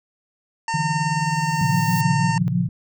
harmonic tone, 910 Hz, A#5, 42 cents flat, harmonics 1 / 2 / 3 / 5 / 6 / 7 / 8 / 9, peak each -23 / -29 / -33 / -37 / -39 / -40 / -41 / -42 dBFS, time 0.68-2.38 s, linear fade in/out 2 ms
sine tone with tremolo, 155.56 Hz, D#3, in tune, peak -17 dBFS, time 0.74-2.48 s, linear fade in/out 0 ms, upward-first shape triangle, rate 19 Hz, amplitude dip 100%
violet noise with exponential growth, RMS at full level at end -30 dBFS, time 0.95-2.01 s, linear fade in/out 2 ms, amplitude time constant 230 ms
sine chord, Gb major seventh, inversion first, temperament equal with one note detuned, 116.54 / 138.59 / 174.61 / 180.77 Hz, Bb2 / Db3 / F3 / Gb3, 0 / 0 / 0 / -40 cents, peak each -25 / -24 / -21 / -27 dBFS, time 1.61-2.69 s, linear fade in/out 5 ms
effects none

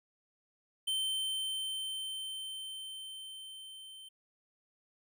square tone with level ramp, 3100 Hz, G7, 20 cents flat, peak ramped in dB -31 to -49 dBFS, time 0.87-4.09 s, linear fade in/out 10 ms, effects none

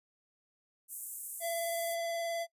pink high-pass noise, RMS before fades -41 dBFS, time 0.88-1.97 s, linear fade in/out 50 ms, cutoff 7900 Hz, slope 48 dB/octave
square tone with vibrato, 674 Hz, E5, 38 cents sharp, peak -34 dBFS, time 1.4-2.47 s, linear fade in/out 50 ms, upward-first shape sine, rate 19 Hz, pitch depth 13 cents each way
effects noise-tail reverb RT60 0.1 s tail -22 dB re dry + resampled to 32000 Hz

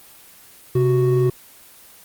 triangle tone pair together, 130.81 / 370 Hz, C3 / F#4, 0 / 0 cents, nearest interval octave + tritone, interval 1800 cents, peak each -15 dBFS, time 0.75-1.3 s, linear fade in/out 5 ms, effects white hiss -46 dBFS RMS until 2.04 s + Opus 24 kbps

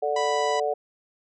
sine chord, D major, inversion second, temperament just, 440.5 / 587.3 / 734.2 Hz, A4 / D5 / F#5, +2 / 0 / -14 cents, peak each -27 dBFS, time 0.02-0.74 s, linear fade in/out 10 ms
harmonic tone, 987 Hz, B5, 1 cent flat, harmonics 1 / 2 / 3 / 4 / 5 / 6 / 7 / 8, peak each -28 / -34 / -38 / -40 / -42 / -44 / -45 / -46 dBFS, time 0.16-0.6 s, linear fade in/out 5 ms
effects none

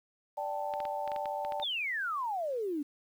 sine chord, D suspended fourth, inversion none, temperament just, 587.3 / 783.1 / 881 Hz, D5 / G5 / A5, 0 / -2 / +2 cents, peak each -37 dBFS, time 0.37-1.64 s, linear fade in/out 10 ms
clicks, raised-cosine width 0.3 ms, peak -27 dBFS, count 10, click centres 0.738 / 0.803 / 0.853 / 1.077 / 1.118 / 1.162 / 1.257 / 1.449 / 1.522 / 1.599 s
sine exponential sweep, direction down, 3709 to 277.2 Hz, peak -31 dBFS, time 1.62-2.83 s, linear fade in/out 10 ms
effects 10-bit

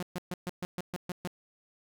sawtooth tone bursts, 179.1 Hz, F3, 44 cents sharp, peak -29 dBFS, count 9, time 0-1.274 s, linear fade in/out 0 ms, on 26 ms, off 130 ms, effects none

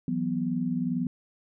sine chord, E suspended second, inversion none, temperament equal, 164.81 / 185 / 246.9 Hz, E3 / F#3 / B3, 0 / 0 / 0 cents, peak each -32 / -31 / -28 dBFS, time 0.08-1.07 s, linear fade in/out 2 ms, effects none

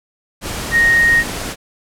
sine tone in noise, 1864.7 Hz, A#6, in tune, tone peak -9 dBFS, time 0.71-1.24 s, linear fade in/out 50 ms, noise pink, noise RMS -24 dBFS, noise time 0.41-1.56 s, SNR +12 dB, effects low-pass 12000 Hz 12 dB/octave

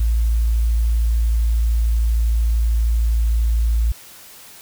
sine tone, 56.5 Hz, A1, 47 cents sharp, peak -14 dBFS, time 0-3.92 s, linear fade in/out 5 ms, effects white hiss -42 dBFS RMS until 4.61 s

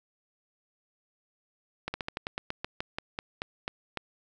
slowing click train, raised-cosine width 0.3 ms, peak -16 dBFS, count 15, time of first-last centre 1.88-3.973 s, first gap 60 ms, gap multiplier 1.13, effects none

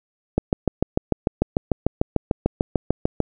click train, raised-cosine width 2 ms, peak -4 dBFS, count 20, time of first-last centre 0.38-3.203 s, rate 6.73 Hz, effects none

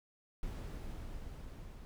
brown noise with level ramp, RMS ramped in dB -41 to -49 dBFS, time 0.43-1.85 s, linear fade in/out 0 ms, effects none

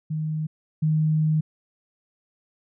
sine tone pair in turn, 155.56 / 155.56 Hz, D#3 / D#3, 0 / 0 cents, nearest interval unison, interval 0 cents, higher neither, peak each -24 / -18 dBFS, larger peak second, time 0.1-0.47 / 0.82-1.41 s, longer second, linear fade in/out 10 ms, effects none

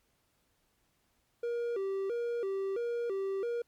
triangle tone with vibrato, 429.2 Hz, A4, 43 cents flat, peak -29 dBFS, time 1.43-3.62 s, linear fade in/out 5 ms, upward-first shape square, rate 1.5 Hz, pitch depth 170 cents each way, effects pink hiss -74 dBFS RMS until 3.67 s + MP3 96 kbps

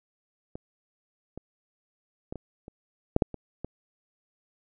clicks, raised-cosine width 2 ms, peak -24 / -25 / -21 / -24 / -29 / -6 / -6 / -23 / -20 dBFS, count 9, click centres 0.555 / 1.376 / 2.325 / 2.357 / 2.681 / 3.164 / 3.222 / 3.343 / 3.646 s, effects none

